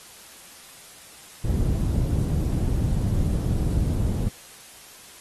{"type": "low-pass noise", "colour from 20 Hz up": "white", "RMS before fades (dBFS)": -23, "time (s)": [1.44, 4.29], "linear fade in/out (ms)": 10, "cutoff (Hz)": 120, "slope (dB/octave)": 12, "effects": ["white hiss -46 dBFS RMS until 5.2 s", "AAC 32 kbps"]}